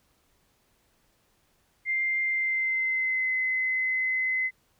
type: tone with pitch glide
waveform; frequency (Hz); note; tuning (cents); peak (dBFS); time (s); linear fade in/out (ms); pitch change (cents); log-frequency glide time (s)
sine; 2098 to 2042; C7 to C7; +4 to -43; -24; 1.85-4.51; 50; -47; 2.23-3.33
effects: pink hiss -68 dBFS RMS until 4.79 s